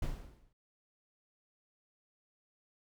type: noise with exponential decay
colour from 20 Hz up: brown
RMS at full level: -32 dBFS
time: 0.02-0.53 s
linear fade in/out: 5 ms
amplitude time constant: 110 ms
effects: none